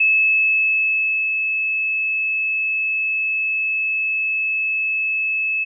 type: tone with ADSR envelope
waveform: sine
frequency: 2600 Hz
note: E7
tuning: 24 cents flat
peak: -12 dBFS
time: 0-5.65 s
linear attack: 8 ms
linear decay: 1300 ms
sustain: -6 dB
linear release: 21 ms
effects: none